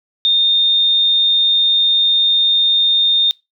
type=tone; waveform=sine; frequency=3648 Hz; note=A#7; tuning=38 cents flat; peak=-10 dBFS; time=0.25-3.31 s; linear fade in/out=0 ms; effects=noise-tail reverb RT60 0.2 s tail -21 dB re dry